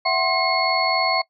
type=tone cluster; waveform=sine; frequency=665 / 749 / 1057 / 2156 / 4391 Hz; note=E5 / F#5 / C6 / C#7 / C#8; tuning=+15 / +21 / +17 / -49 / -17 cents; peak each=-24 dBFS; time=0.05-1.22 s; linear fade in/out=10 ms; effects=noise-tail reverb RT60 0.1 s tail -21 dB re dry